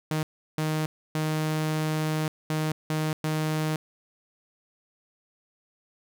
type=tone bursts at uneven times; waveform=sawtooth; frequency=155.6 Hz; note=D#3; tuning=in tune; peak=-21 dBFS; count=6; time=0.11-0.23 / 0.58-0.86 / 1.15-2.28 / 2.5-2.72 / 2.9-3.13 / 3.24-3.76 s; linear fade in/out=2 ms; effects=none